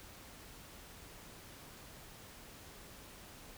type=silence; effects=pink hiss -54 dBFS RMS until 3.57 s